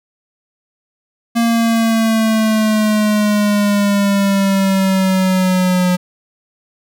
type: exponential sweep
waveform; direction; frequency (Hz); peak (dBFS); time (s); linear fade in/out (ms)
square; down; 233.1 to 180; -12; 1.35-5.97; 20
effects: none